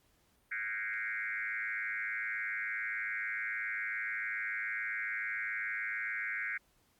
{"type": "tone with frequency modulation", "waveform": "sine", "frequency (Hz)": 1864.7, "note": "A#6", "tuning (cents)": 0, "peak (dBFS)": -34, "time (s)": [0.51, 6.58], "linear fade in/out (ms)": 10, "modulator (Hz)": 107, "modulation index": 3.6, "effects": ["pink hiss -71 dBFS RMS until 6.99 s", "Opus 48 kbps"]}